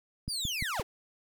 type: click train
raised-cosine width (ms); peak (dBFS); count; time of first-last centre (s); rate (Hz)
5; -23; 4; 0.28-0.797; 5.8
type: linear sweep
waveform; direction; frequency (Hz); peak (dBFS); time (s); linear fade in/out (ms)
30% pulse; down; 4971 to 303.6; -29; 0.28-0.83; 20
effects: none